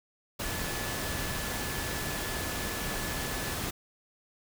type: tone in noise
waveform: sine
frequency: 1727 Hz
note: A6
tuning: 33 cents flat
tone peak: -42 dBFS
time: 0.44-3.55 s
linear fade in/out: 10 ms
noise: pink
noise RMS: -34 dBFS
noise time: 0.39-3.71 s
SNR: -11 dB
effects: none